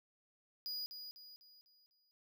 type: tone with echo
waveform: square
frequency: 4911 Hz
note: D#8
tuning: 23 cents flat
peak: -40 dBFS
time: 0.66-0.86 s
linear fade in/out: 0 ms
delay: 250 ms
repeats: 5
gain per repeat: -7 dB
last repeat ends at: 2.11 s
effects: none